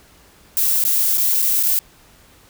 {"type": "noise with dropouts", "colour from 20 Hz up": "violet", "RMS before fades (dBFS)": -17, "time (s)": [0.57, 1.79], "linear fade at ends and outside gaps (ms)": 1, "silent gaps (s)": [[0.84, 0.85], [1.174, 1.179], [1.42, 1.424], [1.629, 1.634]], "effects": ["pink hiss -50 dBFS RMS until 2.49 s"]}